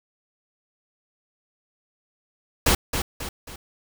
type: noise with echo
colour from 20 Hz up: pink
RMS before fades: -18 dBFS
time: 2.66-2.75 s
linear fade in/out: 5 ms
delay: 270 ms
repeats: 3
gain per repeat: -7 dB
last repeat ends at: 3.56 s
effects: none